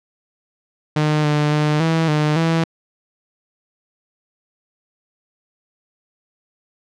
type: tone with pitch steps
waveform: sawtooth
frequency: 152 / 149.1 / 150.7 / 162.7 / 151.2 / 164.1 Hz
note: D#3 / D3 / D3 / E3 / D#3 / E3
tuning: -40 / +27 / +45 / -22 / -49 / -8 cents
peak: -11 dBFS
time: 0.96-2.64 s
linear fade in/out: 5 ms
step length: 280 ms
effects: low-pass 5000 Hz 12 dB/octave